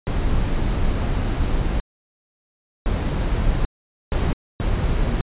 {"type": "noise bursts at uneven times", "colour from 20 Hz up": "brown", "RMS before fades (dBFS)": -20, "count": 4, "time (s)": [[0.07, 1.8], [2.86, 3.65], [4.12, 4.33], [4.6, 5.21]], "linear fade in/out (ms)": 0, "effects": ["resampled to 8000 Hz"]}